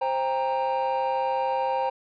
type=tone cluster; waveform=triangle; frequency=526 / 798 / 931 Hz; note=C5 / G5 / A#5; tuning=+9 / +31 / -2 cents; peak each=-25 dBFS; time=0.01-1.9 s; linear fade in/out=10 ms; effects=tanh soft clip ceiling -15 dBFS + resampled to 11025 Hz